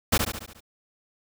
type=noise with echo; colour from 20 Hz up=pink; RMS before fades=-20 dBFS; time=0.12-0.18 s; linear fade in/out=10 ms; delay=71 ms; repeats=6; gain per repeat=-5 dB; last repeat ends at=0.606 s; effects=none